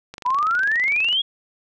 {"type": "click train", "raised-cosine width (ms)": 0.2, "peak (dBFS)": -18, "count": 25, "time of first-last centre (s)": [0.14, 1.128], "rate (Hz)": 24.3}
{"type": "exponential sweep", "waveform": "sine", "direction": "up", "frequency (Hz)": [966, 3356], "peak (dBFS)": -17, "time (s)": [0.25, 1.22], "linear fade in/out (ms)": 10}
{"effects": []}